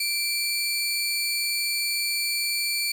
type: tone pair together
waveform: sawtooth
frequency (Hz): 2349 / 4434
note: D7 / C#8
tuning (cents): 0 / 0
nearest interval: major seventh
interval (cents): 1100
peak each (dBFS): -24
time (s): 0-2.92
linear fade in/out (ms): 5
effects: 8-bit